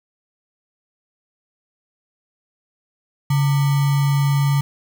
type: tone with sample-and-hold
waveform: sine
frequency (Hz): 140.7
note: C#3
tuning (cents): +26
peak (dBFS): -14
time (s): 3.3-4.61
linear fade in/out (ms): 5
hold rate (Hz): 1050
effects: none